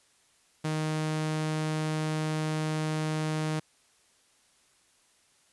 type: tone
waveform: sawtooth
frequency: 155.56 Hz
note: D#3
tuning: in tune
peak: -24 dBFS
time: 0.64-3.6 s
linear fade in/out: 10 ms
effects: white hiss -65 dBFS RMS until 5.52 s + resampled to 24000 Hz